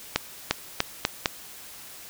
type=accelerating click train; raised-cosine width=0.2 ms; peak=-3 dBFS; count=5; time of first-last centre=0.16-1.258 s; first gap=350 ms; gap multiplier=0.84; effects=white hiss -44 dBFS RMS until 2.09 s